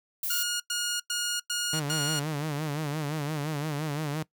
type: noise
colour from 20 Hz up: violet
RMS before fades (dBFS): -31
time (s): 0.23-0.43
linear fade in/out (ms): 2
type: tone bursts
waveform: 10% pulse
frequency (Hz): 1433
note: F6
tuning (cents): +44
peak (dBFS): -19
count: 5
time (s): 0.3-2.196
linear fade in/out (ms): 5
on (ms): 300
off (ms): 99
type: tone with vibrato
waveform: sawtooth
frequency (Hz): 149.9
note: D3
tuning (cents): +36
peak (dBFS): -25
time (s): 1.73-4.23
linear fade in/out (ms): 5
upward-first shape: sine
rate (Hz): 5.8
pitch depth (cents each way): 99
effects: noise-tail reverb RT60 0.1 s tail -20 dB re dry